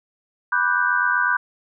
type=chord; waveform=sine; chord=G major seventh; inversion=first; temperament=equal; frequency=987.8 / 1174.7 / 1480 / 1568 Hz; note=B5 / D6 / F#6 / G6; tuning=0 / 0 / 0 / 0 cents; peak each=-24 / -26 / -21 / -21 dBFS; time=0.52-1.37 s; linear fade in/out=5 ms; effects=none